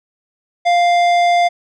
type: tone with tanh clipping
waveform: sine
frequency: 698.5 Hz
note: F5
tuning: in tune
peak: -12 dBFS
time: 0.65-1.49 s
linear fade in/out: 20 ms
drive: 14 dB
effects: none